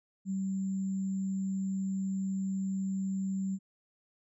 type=tone with sample-and-hold; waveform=sine; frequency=192 Hz; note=G3; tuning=36 cents flat; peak=-30 dBFS; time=0.25-3.59 s; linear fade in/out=50 ms; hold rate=7350 Hz; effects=resampled to 22050 Hz